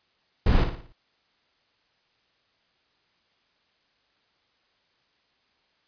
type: noise with echo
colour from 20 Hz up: brown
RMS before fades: -18 dBFS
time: 0.46-0.64 s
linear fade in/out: 5 ms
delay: 57 ms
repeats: 5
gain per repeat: -7 dB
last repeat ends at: 0.925 s
effects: white hiss -68 dBFS RMS until 5.87 s + resampled to 11025 Hz